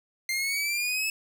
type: exponential sweep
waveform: sawtooth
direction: up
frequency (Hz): 2091 to 2617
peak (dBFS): -23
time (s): 0.29-1.1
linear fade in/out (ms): 2
effects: none